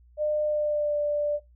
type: tone with pitch glide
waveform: sine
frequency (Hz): 603 to 589.2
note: D5 to D5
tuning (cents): +46 to +6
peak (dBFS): -23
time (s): 0.17-1.4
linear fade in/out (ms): 50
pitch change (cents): -40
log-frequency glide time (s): 0.46-0.97
effects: noise-tail reverb RT60 0.2 s tail -20 dB re dry + added 60 Hz sine -53 dBFS peak until 1.55 s